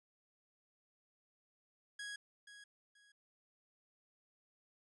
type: tone with echo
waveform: sawtooth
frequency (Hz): 1657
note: G#6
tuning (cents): -4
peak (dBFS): -40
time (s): 1.99-2.16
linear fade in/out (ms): 5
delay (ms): 480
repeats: 2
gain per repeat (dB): -11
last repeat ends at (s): 3.12
effects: resampled to 24000 Hz